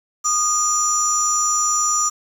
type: tone cluster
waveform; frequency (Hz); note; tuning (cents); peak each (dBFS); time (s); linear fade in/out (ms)
sine; 1229 / 5840 / 7110; D#6 / F#8 / A8; -22 / -24 / +17; -20; 0.24-2.1; 20
effects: tanh soft clip ceiling -7 dBFS + 7-bit